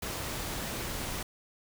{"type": "noise", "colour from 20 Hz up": "pink", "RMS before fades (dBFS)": -36, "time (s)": [0.02, 1.23], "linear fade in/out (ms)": 5, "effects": []}